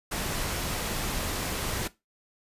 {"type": "noise", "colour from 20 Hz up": "pink", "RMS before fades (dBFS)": -31, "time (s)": [0.11, 1.88], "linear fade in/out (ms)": 10, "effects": ["noise-tail reverb RT60 0.2 s tail -17 dB re dry", "resampled to 32000 Hz"]}